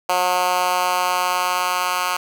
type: tone with high-pass filter sweep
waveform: 10% pulse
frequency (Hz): 180.8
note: F#3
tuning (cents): -40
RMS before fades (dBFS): -20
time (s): 0.09-2.17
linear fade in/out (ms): 5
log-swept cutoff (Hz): 720 to 1200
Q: 1.5
effects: 7-bit